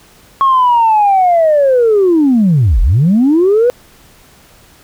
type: linear two-way sweep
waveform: sine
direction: down then up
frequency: 1100 to 36.71 to 502 Hz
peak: -5 dBFS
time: 0.41-3.7 s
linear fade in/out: 0 ms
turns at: 2.81 s
effects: tanh soft clip ceiling -3 dBFS + pink hiss -44 dBFS RMS until 4.83 s